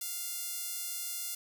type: tone with high-pass filter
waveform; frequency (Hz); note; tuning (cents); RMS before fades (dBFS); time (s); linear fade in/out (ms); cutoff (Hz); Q
sawtooth; 698.5; F5; 0; -38; 0.01-1.35; 5; 7700; 0.52
effects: none